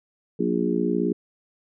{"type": "harmonic tone with a mistuned harmonic", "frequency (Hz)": 59, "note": "A#1", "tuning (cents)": 22, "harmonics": [3, 4, 5, 6, 7], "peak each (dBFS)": [-27, -27, -27, -27, -27], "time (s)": [0.39, 1.13], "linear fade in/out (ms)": 10, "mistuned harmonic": 3, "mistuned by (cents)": 50, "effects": []}